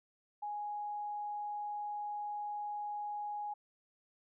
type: tone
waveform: sine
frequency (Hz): 830.6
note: G#5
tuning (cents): 0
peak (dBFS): -37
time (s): 0.42-3.54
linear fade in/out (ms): 10
effects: none